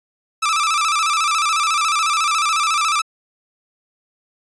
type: tone with vibrato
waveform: sawtooth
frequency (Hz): 1241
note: D#6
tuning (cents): -5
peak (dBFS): -12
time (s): 0.42-3.02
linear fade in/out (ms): 10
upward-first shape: square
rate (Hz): 14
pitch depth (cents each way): 85
effects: resampled to 22050 Hz